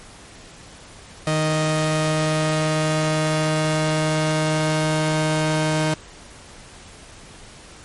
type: tone pair together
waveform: sawtooth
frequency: 155.56 / 311.1 Hz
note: D#3 / D#4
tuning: 0 / 0 cents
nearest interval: octave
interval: 1200 cents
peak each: -16 dBFS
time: 1.27-5.94 s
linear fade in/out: 2 ms
effects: pink hiss -43 dBFS RMS until 7.84 s + MP3 48 kbps